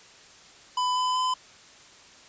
square tone with pitch steps, 1000 / 1007.5 / 1015.1 Hz, B5 / B5 / B5, +21 / +34 / +47 cents, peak -24 dBFS, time 0.77-1.34 s, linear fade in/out 5 ms, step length 190 ms, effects white hiss -51 dBFS RMS until 2.28 s + resampled to 16000 Hz

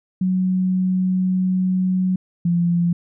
sine tone pair in turn, 185.2 / 172.49 Hz, F#3 / F3, +2 / -21 cents, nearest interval minor second, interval 123 cents, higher first, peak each -16 / -15 dBFS, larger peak second, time 0.21-2.16 / 2.45-2.93 s, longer first, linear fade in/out 5 ms, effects none

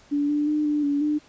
sine tone with pitch steps, 288.8 / 294.9 / 301.5 / 296.6 / 285.9 / 299.4 Hz, D4 / D4 / D4 / D4 / D4 / D4, -29 / +7 / +46 / +17 / -46 / +33 cents, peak -20 dBFS, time 0.11-1.19 s, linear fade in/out 20 ms, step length 180 ms, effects pink hiss -54 dBFS RMS until 1.28 s + resampled to 16000 Hz

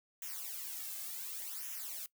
blue noise with flanger, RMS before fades -43 dBFS, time 0.22-2.06 s, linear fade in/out 2 ms, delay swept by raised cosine 0.22 to 2.12 ms, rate 0.68 Hz, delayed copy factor -0.85, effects noise-tail reverb RT60 0.1 s tail -20 dB re dry

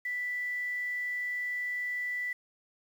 sine tone with quantisation, 1975.5 Hz, B6, in tune, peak -31 dBFS, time 0.05-2.33 s, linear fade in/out 5 ms, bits 9, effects none

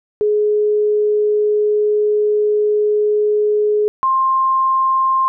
sine tone pair in turn, 420.4 / 1056.6 Hz, G#4 / C6, +21 / +17 cents, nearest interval octave + major third, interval 1596 cents, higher second, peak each -12 dBFS, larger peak neither, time 0.21-3.88 / 4.03-5.28 s, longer first, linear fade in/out 0 ms, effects none

